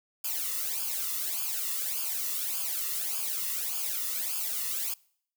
blue noise with flanger, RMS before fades -32 dBFS, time 0.24-4.94 s, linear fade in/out 5 ms, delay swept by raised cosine 0.51 to 1.3 ms, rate 1.7 Hz, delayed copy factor -0.9, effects noise-tail reverb RT60 0.6 s tail -24 dB re dry

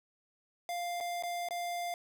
square tone with dropouts, 698.5 Hz, F5, in tune, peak -35 dBFS, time 0.69-1.94 s, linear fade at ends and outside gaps 1 ms, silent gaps 1.003-1.008 / 1.225-1.235 / 1.487-1.508 s, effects none

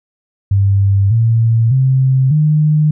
sine tone with pitch steps, 98.8 / 114.15 / 131.88 / 152.37 Hz, G2 / A#2 / C3 / D#3, +14 / -36 / +14 / -36 cents, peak -8 dBFS, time 0.51-2.91 s, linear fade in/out 5 ms, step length 600 ms, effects none

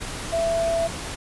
sine tone in noise, 666 Hz, E5, 18 cents sharp, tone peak -20 dBFS, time 0.32-0.88 s, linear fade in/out 20 ms, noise pink, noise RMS -32 dBFS, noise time 0-1.16 s, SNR +9 dB, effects resampled to 24000 Hz

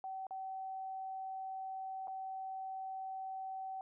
sine tone with dropouts, 764 Hz, G5, 45 cents flat, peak -40 dBFS, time 0.04-3.81 s, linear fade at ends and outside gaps 1 ms, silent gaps 0.268-0.308 / 2.073-2.08 s, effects none

